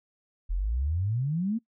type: exponential sweep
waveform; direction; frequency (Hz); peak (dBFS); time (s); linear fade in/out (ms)
sine; up; 39.75 to 237.8; -25; 0.49-1.59; 20
effects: noise-tail reverb RT60 0.1 s tail -22 dB re dry